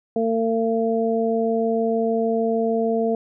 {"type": "harmonic tone", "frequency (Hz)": 226.6, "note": "A#3", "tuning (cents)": -49, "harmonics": [1, 2, 3], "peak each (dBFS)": [-23, -21, -25], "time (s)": [0.16, 3.15], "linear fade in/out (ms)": 2, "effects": []}